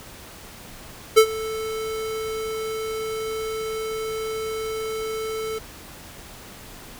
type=tone with ADSR envelope; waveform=square; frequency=440 Hz; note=A4; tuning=in tune; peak=-8 dBFS; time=1.16-5.59 s; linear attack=20 ms; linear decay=74 ms; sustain=-19 dB; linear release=12 ms; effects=pink hiss -42 dBFS RMS until 6.99 s